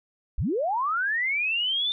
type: linear sweep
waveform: sine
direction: up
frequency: 30.56 to 3600 Hz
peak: -23 dBFS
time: 0.38-1.92 s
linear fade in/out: 0 ms
effects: none